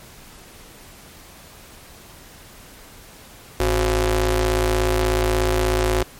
sawtooth ring-modulated tone, 158.2 Hz, D#3, 29 cents sharp, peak -10 dBFS, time 3.6-6.03 s, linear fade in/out 2 ms, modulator 209 Hz, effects pink hiss -44 dBFS RMS until 6.19 s + MP3 64 kbps

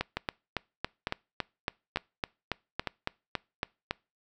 two click trains, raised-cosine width 0.3 ms, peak -13 / -14 dBFS, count 15 / 4, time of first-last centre 0.01-3.91 / 0.17-2.873 s, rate 3.59 / 1.11 Hz, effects noise-tail reverb RT60 0.3 s tail -25 dB re dry

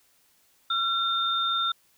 sine tone pair together, 1361 / 3626 Hz, F6 / A#7, -45 / -49 cents, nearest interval octave + perfect fourth, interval 1696 cents, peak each -26 dBFS, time 0.7-1.72 s, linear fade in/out 5 ms, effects white hiss -64 dBFS RMS until 1.97 s

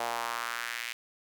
sawtooth tone with high-pass filter sweep, 117.8 Hz, A#2, 19 cents sharp, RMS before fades -35 dBFS, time 0-0.93 s, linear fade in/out 5 ms, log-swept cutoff 710 to 2300 Hz, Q 2.2, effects none

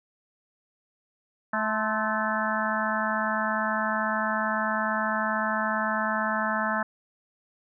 harmonic tone with a mistuned harmonic, 217.7 Hz, A3, 18 cents flat, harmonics 1 / 3 / 4 / 5 / 6 / 7 / 8, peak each -32 / -32 / -32 / -32 / -32 / -32 / -32 dBFS, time 1.53-6.83 s, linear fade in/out 5 ms, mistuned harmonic 5, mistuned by -55 cents, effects none

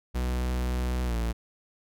45% pulse tone with pitch glide, 62 to 57.18 Hz, B1 to A#1, +7 to -33 cents, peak -26 dBFS, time 0.14-1.33 s, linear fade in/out 20 ms, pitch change -140 cents, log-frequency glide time 1.06-1.15 s, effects none

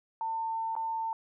sine tone with dropouts, 899 Hz, A5, 37 cents sharp, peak -30 dBFS, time 0.21-1.13 s, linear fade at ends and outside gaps 1 ms, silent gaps 0.753-0.764 s, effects none

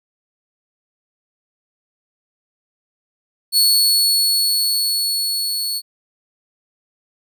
sawtooth tone with level ramp, 4401 Hz, C#8, 13 cents flat, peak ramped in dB -8 to -18 dBFS, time 3.52-5.82 s, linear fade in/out 50 ms, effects none

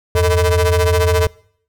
35% pulse ring-modulated tone, 180.1 Hz, F#3, 46 cents flat, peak -7 dBFS, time 0.15-1.27 s, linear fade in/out 2 ms, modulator 263 Hz, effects noise-tail reverb RT60 0.6 s tail -24 dB re dry

